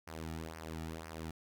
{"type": "tone with flanger", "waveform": "sawtooth", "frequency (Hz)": 80.5, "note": "E2", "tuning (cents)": -41, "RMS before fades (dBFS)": -44, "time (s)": [0.07, 1.31], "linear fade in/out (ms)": 5, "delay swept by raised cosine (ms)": [0.26, 1.96], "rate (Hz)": 2, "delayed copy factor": -0.7, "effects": []}